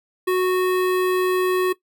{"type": "tone with notch filter", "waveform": "square", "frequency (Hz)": 368.3, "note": "F#4", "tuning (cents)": -8, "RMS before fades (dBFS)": -19, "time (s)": [0.27, 1.73], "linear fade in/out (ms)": 10, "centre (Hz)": 6000, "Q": 0.82, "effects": ["noise-tail reverb RT60 0.1 s tail -17 dB re dry"]}